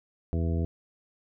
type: harmonic tone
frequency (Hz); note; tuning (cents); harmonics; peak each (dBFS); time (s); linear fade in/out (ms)
83; E2; +12; 1 / 2 / 3 / 4 / 5 / 6 / 8; -26 / -32 / -36 / -38 / -40 / -42 / -44; 0.33-0.65; 0
effects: none